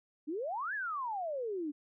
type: exponential two-way sweep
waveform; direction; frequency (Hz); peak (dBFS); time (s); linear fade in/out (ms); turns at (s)
sine; up then down; 281.2 to 1766 to 281.2; -34; 0.27-1.72; 20; 0.74
effects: none